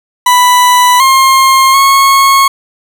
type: tone with pitch steps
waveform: 40% pulse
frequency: 989 / 1066 / 1094 Hz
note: B5 / C6 / C#6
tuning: +2 / +32 / -23 cents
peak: -3 dBFS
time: 0.26-2.48 s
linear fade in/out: 5 ms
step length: 740 ms
effects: none